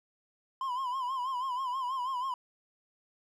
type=tone with vibrato; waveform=triangle; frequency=1025 Hz; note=C6; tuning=36 cents flat; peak=-29 dBFS; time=0.61-2.34 s; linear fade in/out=2 ms; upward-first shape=sine; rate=6.2 Hz; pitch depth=93 cents each way; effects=none